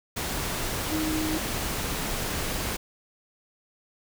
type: tone in noise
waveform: sine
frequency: 312.8 Hz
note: D#4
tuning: 9 cents sharp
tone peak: -27 dBFS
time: 0.91-1.38 s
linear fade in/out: 10 ms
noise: pink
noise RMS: -30 dBFS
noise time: 0.16-2.77 s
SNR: 0 dB
effects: none